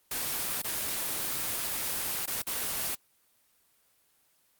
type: noise with dropouts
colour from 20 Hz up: white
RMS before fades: -32 dBFS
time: 0.11-2.95 s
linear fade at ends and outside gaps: 5 ms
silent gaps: 0.62-0.642 / 2.259-2.276 / 2.421-2.468 s
effects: white hiss -68 dBFS RMS until 4.59 s + Opus 24 kbps